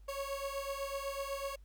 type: beating tone pair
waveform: 30% pulse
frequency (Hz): 549 / 557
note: C#5 / C#5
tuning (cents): -17 / +8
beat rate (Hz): 8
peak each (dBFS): -37 / -38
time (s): 0.08-1.56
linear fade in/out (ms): 10
effects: added 50 Hz sine -53 dBFS peak until 1.64 s + pink hiss -75 dBFS RMS until 1.64 s